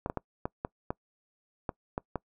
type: clicks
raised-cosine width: 1 ms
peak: -17 dBFS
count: 9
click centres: 0.061 / 0.099 / 0.173 / 0.455 / 0.649 / 0.905 / 1.692 / 1.979 / 2.157 s
effects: noise-tail reverb RT60 0.1 s tail -24 dB re dry